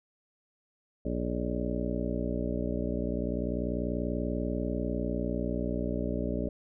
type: harmonic tone with a mistuned harmonic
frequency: 60.3 Hz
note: B1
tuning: 41 cents flat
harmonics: 1 / 2 / 3 / 4 / 5 / 6 / 7 / 8 / 9 / 10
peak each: -35 / -41 / -36 / -35 / -37 / -43 / -38 / -50 / -40 / -41 dBFS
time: 1.05-6.49 s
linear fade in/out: 5 ms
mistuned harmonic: 9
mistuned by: +62 cents
effects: none